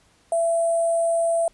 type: tone with sample-and-hold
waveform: sine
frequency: 670 Hz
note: E5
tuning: 28 cents sharp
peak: -18 dBFS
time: 0.32-1.48 s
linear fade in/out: 2 ms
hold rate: 8820 Hz
effects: pink hiss -59 dBFS RMS until 1.53 s + resampled to 24000 Hz